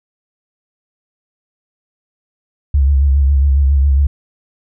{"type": "tone with vibrato", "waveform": "sine", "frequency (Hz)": 69.3, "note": "C#2", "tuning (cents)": 0, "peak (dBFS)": -8, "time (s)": [2.74, 4.07], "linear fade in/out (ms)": 5, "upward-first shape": "sine", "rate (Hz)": 7.3, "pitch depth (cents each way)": 65, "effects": []}